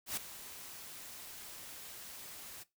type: noise with ADSR envelope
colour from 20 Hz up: white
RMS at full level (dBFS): -35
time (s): 0.06-2.64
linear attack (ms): 110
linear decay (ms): 6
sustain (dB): -14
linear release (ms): 20
effects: noise-tail reverb RT60 0.2 s tail -18 dB re dry